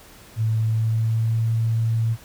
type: tone with pitch glide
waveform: sine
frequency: 110.9 to 113.36 Hz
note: A2 to A#2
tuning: +14 to -48 cents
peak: -18 dBFS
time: 0.36-2.17 s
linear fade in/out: 50 ms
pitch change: +38 cents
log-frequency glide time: 0.6-1.46 s
effects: pink hiss -47 dBFS RMS until 2.24 s